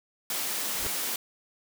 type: high-pass noise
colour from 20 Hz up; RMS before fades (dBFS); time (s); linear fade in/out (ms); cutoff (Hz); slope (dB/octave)
white; -31; 0.3-1.16; 2; 180; 24
type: noise with exponential growth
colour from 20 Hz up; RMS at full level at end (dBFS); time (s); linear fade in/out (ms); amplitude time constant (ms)
pink; -31; 0.68-0.87; 2; 40
effects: none